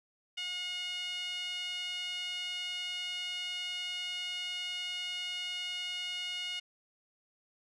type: tone with band-pass filter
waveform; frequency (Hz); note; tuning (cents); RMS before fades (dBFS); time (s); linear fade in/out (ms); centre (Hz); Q
5% pulse; 721; F#5; -45; -38; 0.37-6.6; 10; 2700; 4.7
effects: none